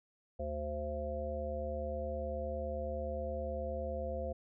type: harmonic tone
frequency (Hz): 74.8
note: D2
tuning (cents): +32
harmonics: 1 / 3 / 5 / 7 / 9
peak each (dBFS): -40 / -47 / -49 / -39 / -42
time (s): 0.39-4.33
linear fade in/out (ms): 10
effects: none